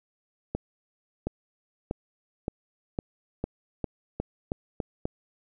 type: accelerating click train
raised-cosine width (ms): 2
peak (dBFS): -15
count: 11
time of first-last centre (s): 0.55-5.054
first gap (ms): 720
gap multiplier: 0.89
effects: none